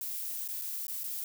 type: noise with dropouts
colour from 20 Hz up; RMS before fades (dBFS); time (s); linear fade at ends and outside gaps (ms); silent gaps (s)
violet; -37; 0.01-1.24; 1; 0.478-0.487 / 0.615-0.619 / 0.868-0.881 / 1.034-1.04
effects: none